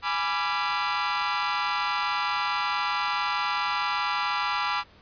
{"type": "chord", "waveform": "sawtooth", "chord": "G# diminished seventh", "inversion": "none", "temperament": "equal with one note detuned", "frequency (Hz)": [830.6, 987.8, 1174.7, 1368.2], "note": ["G#5", "B5", "D6", "F6"], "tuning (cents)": [0, 0, 0, -36], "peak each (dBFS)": [-28, -26, -26, -27], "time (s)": [0.02, 4.84], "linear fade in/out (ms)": 50, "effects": ["pink hiss -55 dBFS RMS until 5.01 s", "resampled to 11025 Hz"]}